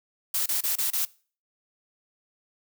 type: noise bursts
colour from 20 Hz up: blue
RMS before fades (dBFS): -26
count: 5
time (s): 0.34-1.052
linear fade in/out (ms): 5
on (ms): 120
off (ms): 28
effects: noise-tail reverb RT60 0.4 s tail -22 dB re dry